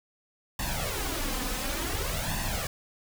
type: noise with flanger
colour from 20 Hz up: pink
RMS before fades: -31 dBFS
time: 0.59-2.67 s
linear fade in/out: 2 ms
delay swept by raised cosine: 1.1 to 4 ms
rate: 0.56 Hz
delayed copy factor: +0.7
effects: none